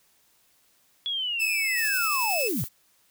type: linear sweep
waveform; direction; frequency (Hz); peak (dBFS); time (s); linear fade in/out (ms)
sine; down; 3400 to 91.4; -26; 1.06-2.64; 0
type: tone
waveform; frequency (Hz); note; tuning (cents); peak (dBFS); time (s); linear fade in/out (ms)
sawtooth; 2614; E7; -15; -23; 1.39-2.49; 20
type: noise with tremolo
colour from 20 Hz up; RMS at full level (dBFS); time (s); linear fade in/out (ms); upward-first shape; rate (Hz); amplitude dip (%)
violet; -31; 1.75-2.69; 50; sine; 11; 40
effects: white hiss -64 dBFS RMS until 3.1 s